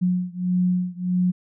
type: beating tone pair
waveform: sine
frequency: 180 / 181.6 Hz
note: F#3 / F#3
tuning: -47 / -32 cents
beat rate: 1.6 Hz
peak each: -22 / -23 dBFS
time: 0.01-1.32 s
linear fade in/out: 20 ms
effects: none